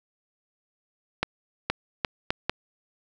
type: accelerating click train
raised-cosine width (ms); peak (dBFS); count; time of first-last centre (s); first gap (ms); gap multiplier
0.3; -7; 5; 1.23-2.496; 470; 0.74
effects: none